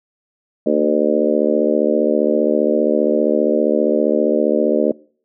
harmonic tone with a mistuned harmonic, 75.1 Hz, D2, 39 cents sharp, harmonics 3 / 4 / 5 / 6 / 7 / 8, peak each -20 / -20 / -20 / -20 / -20 / -20 dBFS, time 0.66-4.92 s, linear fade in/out 5 ms, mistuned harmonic 3, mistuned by +20 cents, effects noise-tail reverb RT60 0.5 s tail -24 dB re dry

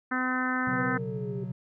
harmonic tone, 255.1 Hz, C4, 44 cents flat, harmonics 1 / 2 / 3 / 4 / 5 / 6 / 7 / 8, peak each -30 / -42 / -38 / -37 / -33 / -32 / -34 / -42 dBFS, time 0.11-0.98 s, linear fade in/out 10 ms
triangle chord, B suspended second, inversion none, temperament equal with one note detuned, 124.26 / 138.59 / 185 Hz, B2 / C#3 / F#3, +11 / 0 / 0 cents, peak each -34 / -36 / -34 dBFS, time 0.67-1.52 s, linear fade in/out 5 ms
sine exponential sweep, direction down, 507 to 393 Hz, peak -35 dBFS, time 0.73-1.44 s, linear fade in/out 5 ms
effects none

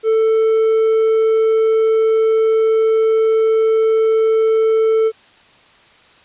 triangle tone, 443.1 Hz, A4, 12 cents sharp, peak -9 dBFS, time 0.03-5.12 s, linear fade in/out 50 ms, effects white hiss -48 dBFS RMS until 6.24 s + resampled to 8000 Hz

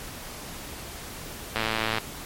click train, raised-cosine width 0.3 ms, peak -9 dBFS, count 48, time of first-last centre 1.56-1.983 s, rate 111 Hz, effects pink hiss -39 dBFS RMS until 2.25 s + MP3 64 kbps

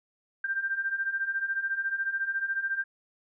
sine beating tone pair, 1568 / 1582 Hz, G6 / G6, 0 / +15 cents, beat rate 14 Hz, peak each -33 / -29 dBFS, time 0.44-2.84 s, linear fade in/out 5 ms, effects none

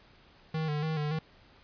square tone with vibrato, 153.6 Hz, D#3, 22 cents flat, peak -30 dBFS, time 0.54-1.19 s, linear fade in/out 5 ms, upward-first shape square, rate 3.5 Hz, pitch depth 51 cents each way, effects pink hiss -59 dBFS RMS until 1.63 s + resampled to 11025 Hz

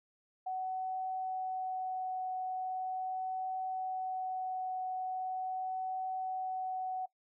sine tone with vibrato, 748 Hz, F#5, 19 cents sharp, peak -34 dBFS, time 0.46-7.06 s, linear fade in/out 10 ms, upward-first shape triangle, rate 0.4 Hz, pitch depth 9 cents each way, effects noise-tail reverb RT60 0.1 s tail -19 dB re dry

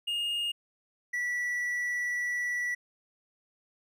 triangle tone pair in turn, 2842 / 1953 Hz, F7 / B6, +30 / -20 cents, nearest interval tritone, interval 650 cents, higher first, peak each -27 dBFS, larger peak neither, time 0.07-0.52 / 1.13-2.75 s, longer second, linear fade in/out 10 ms, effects none

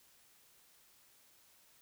silence, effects white hiss -66 dBFS RMS until 1.81 s

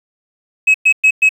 sine tone bursts, 2563 Hz, E7, 49 cents flat, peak -4 dBFS, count 4, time 0.67-1.292 s, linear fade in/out 10 ms, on 73 ms, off 110 ms, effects tanh soft clip ceiling -5 dBFS + 7-bit

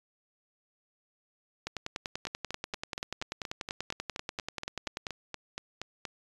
two click trains, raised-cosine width 0.2 ms, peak -19 / -17 dBFS, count 17 / 36, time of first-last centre 2.27-6.053 / 1.67-5.068 s, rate 4.23 / 10.3 Hz, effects resampled to 24000 Hz

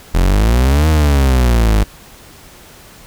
40% pulse exponential two-way sweep, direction up then down, 41.72 to 79.8 to 50.8 Hz, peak -8 dBFS, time 0.14-1.84 s, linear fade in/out 10 ms, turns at 0.88 s, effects pink hiss -40 dBFS RMS until 3.06 s

